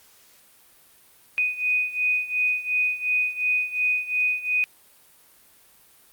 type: beating tone pair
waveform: sine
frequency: 2489 / 2491.8 Hz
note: D#7 / D#7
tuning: 0 / +2 cents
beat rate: 2.8 Hz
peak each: -23 / -26 dBFS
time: 1.38-4.64 s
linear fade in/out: 0 ms
effects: white hiss -55 dBFS RMS until 6.12 s + Opus 48 kbps